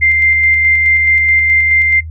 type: tone with tremolo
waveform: sine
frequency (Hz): 2093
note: C7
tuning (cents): 0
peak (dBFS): -7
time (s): 0.01-2.01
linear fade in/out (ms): 20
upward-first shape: square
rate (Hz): 4.7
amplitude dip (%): 25
effects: noise-tail reverb RT60 0.1 s tail -18 dB re dry + added 80 Hz sine -23 dBFS peak until 2.1 s

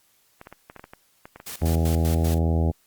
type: clicks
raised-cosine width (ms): 0.5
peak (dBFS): -25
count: 12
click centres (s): 0.414 / 0.471 / 0.526 / 0.699 / 0.763 / 0.795 / 0.841 / 0.935 / 1.255 / 1.36 / 1.401 / 1.618
type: noise with tremolo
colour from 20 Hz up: white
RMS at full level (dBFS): -35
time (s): 1.46-2.39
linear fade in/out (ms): 10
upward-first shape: square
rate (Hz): 5.1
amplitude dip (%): 80
type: harmonic tone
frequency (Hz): 81.7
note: E2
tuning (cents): -15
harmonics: 1 / 2 / 3 / 4 / 5 / 6 / 7 / 8 / 9 / 10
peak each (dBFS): -20 / -26 / -30 / -32 / -34 / -36 / -37 / -38 / -39 / -40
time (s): 1.61-2.72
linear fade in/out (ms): 20
effects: white hiss -63 dBFS RMS until 2.86 s + Opus 48 kbps

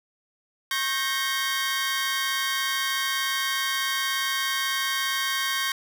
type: chord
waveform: 20% pulse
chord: G diminished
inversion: second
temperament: equal with one note detuned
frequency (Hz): 1090.9 / 1568 / 1864.7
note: Db6 / G6 / Bb6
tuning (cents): -28 / 0 / 0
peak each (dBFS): -24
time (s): 0.71-5.72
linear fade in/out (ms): 2
effects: none

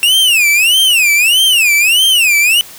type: tone with vibrato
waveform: 45% pulse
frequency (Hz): 2700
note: E7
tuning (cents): +41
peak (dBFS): -7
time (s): 0.03-2.61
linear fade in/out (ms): 0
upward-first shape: sine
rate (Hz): 1.6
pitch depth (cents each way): 270
effects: white hiss -34 dBFS RMS until 2.78 s

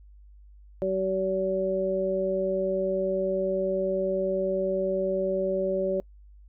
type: harmonic tone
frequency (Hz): 190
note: F#3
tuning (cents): +46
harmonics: 1 / 2 / 3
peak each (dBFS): -33 / -28 / -26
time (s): 0.82-6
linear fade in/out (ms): 0
effects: noise-tail reverb RT60 0.1 s tail -26 dB re dry + added 50 Hz sine -48 dBFS peak until 6.48 s

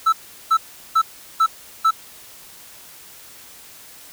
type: tone bursts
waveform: triangle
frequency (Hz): 1318.5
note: E6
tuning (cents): 0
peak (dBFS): -10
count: 5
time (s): 0.06-1.91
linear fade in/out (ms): 10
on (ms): 66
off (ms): 380
effects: white hiss -43 dBFS RMS until 4.12 s

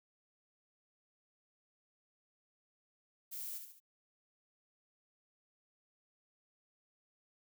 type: noise with echo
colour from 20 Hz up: violet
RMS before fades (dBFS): -44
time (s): 3.31-3.59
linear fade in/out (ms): 20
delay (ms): 71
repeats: 3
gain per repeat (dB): -6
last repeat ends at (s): 3.803
effects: none

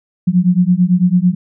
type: beating tone pair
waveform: sine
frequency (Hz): 175.2 / 184.2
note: F3 / F#3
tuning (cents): +6 / -7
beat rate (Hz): 9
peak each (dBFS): -12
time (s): 0.27-1.35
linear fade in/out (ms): 10
effects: none

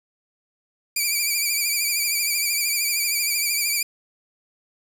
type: tone with vibrato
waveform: 10% pulse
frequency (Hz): 2347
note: D7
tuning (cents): -2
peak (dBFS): -12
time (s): 0.96-3.83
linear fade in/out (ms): 5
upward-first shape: sine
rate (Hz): 13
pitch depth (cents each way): 61
effects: 7-bit

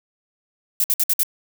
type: noise bursts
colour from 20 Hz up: violet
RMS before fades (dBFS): -18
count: 5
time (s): 0.8-1.233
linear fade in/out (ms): 2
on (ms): 41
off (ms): 57
effects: none

